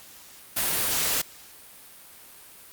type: noise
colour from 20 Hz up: white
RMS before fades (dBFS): -25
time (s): 0.56-1.22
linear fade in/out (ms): 10
effects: white hiss -48 dBFS RMS until 2.72 s + Opus 48 kbps